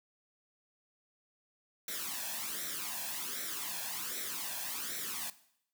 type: noise with flanger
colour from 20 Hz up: white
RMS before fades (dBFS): -39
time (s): 1.88-5.3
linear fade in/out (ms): 2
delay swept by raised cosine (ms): 0.52 to 1.21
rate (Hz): 1.3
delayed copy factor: +0.7
effects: noise-tail reverb RT60 0.7 s tail -17 dB re dry + high-pass 200 Hz 12 dB/octave